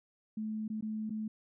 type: tone with dropouts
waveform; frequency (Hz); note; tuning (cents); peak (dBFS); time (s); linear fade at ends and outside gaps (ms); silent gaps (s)
sine; 216.6; A3; -27; -34; 0.37-1.28; 5; 0.68-0.7 / 0.81-0.824 / 1.096-1.104
effects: none